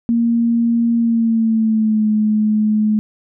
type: tone with pitch glide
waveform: sine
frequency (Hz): 233.1 to 213.8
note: A#3 to A3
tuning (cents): 0 to -49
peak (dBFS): -12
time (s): 0.09-2.99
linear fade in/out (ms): 0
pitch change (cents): -149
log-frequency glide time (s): 0.96-2.08
effects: none